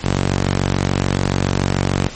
sawtooth tone with high-pass filter, 46.93 Hz, F#1, 25 cents sharp, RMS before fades -18 dBFS, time 0.03-2.09 s, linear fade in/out 20 ms, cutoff 110 Hz, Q 0.99, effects pink hiss -33 dBFS RMS until 2.15 s + MP3 32 kbps

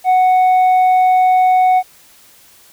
triangle tone with tanh clipping, 740 Hz, F#5, in tune, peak -9 dBFS, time 0.04-1.83 s, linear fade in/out 50 ms, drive 8 dB, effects white hiss -46 dBFS RMS until 2.72 s

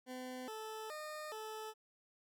20% pulse tone with pitch steps, 254.4 / 437.1 / 611 / 435.3 Hz, C4 / A4 / D#5 / A4, -48 / -11 / -32 / -19 cents, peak -39 dBFS, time 0.06-1.74 s, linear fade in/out 50 ms, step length 420 ms, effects none

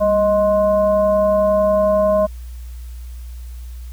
sine tone with frequency modulation, 625 Hz, D#5, 8 cents sharp, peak -12 dBFS, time 0-2.27 s, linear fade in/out 20 ms, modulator 427 Hz, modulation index 0.55, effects added 60 Hz sine -29 dBFS peak until 3.92 s + white hiss -50 dBFS RMS until 3.92 s

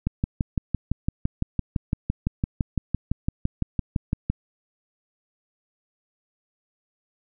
click train, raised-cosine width 5 ms, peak -10 dBFS, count 26, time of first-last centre 0.07-4.3 s, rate 5.91 Hz, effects none

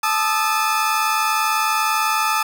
35% pulse tone cluster, 874 / 1226 / 1306 Hz, A5 / D#6 / E6, -12 / -26 / -17 cents, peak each -20 dBFS, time 0.03-2.43 s, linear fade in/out 5 ms, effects none

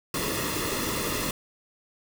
pink noise with comb filter, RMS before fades -29 dBFS, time 0.14-1.31 s, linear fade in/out 2 ms, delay 1.3 ms, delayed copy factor -0.7, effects none

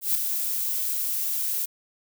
violet noise with ADSR envelope, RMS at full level -21 dBFS, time 0.01-1.66 s, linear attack 140 ms, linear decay 4 ms, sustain -6 dB, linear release 13 ms, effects none

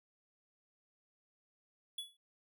square tone with exponential decay, 3404 Hz, G#7, 42 cents sharp, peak -37 dBFS, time 1.98-2.17 s, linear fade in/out 5 ms, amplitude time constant 40 ms, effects none

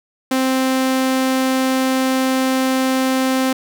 sawtooth tone, 261.6 Hz, C4, in tune, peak -11 dBFS, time 0.31-3.53 s, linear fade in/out 5 ms, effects none

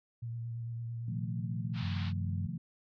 sine tone with vibrato, 116.54 Hz, A#2, in tune, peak -36 dBFS, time 0.22-1.84 s, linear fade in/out 10 ms, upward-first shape sine, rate 8.9 Hz, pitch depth 22 cents each way
sine chord, F dominant seventh, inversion second, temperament equal, 130.81 / 155.56 / 174.61 / 220 Hz, C3 / Eb3 / F3 / A3, 0 / 0 / 0 / 0 cents, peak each -42 / -42 / -39 / -44 dBFS, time 1.08-2.58 s, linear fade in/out 5 ms
white band-pass noise, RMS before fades -47 dBFS, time 1.73-2.13 s, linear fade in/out 50 ms, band 730 to 4400 Hz, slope 48 dB/octave
sine tone, 95 Hz, F#2, 46 cents sharp, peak -33 dBFS, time 1.82-2.47 s, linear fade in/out 10 ms
effects none

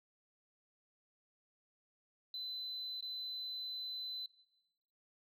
sine tone with dropouts, 4025 Hz, B7, 32 cents sharp, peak -39 dBFS, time 2.34-4.26 s, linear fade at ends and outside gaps 2 ms, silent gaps 3.008-3.025 s, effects noise-tail reverb RT60 0.9 s tail -18 dB re dry + tanh soft clip ceiling -37 dBFS

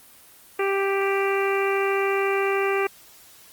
harmonic tone, 392.9 Hz, G4, 4 cents sharp, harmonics 1 / 2 / 3 / 4 / 5 / 6 / 7, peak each -22 / -30 / -29 / -33 / -32 / -30 / -35 dBFS, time 0.59-2.87 s, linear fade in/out 5 ms, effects white hiss -50 dBFS RMS until 3.52 s + Opus 24 kbps

